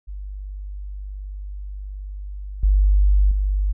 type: tone with level steps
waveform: sine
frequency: 49.34 Hz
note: G1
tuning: 12 cents sharp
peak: -29 / -12 / -17 dBFS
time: 0.07-3.73 s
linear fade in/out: 20 ms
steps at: 2.63 / 3.31 s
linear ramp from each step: 5 ms
effects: none